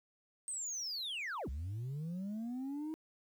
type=linear two-way sweep; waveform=sine; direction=down then up; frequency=8490 to 60.9 to 320 Hz; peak=-35 dBFS; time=0.48-2.94 s; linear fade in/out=0 ms; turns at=1.49 s; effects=tanh soft clip ceiling -37 dBFS + 11-bit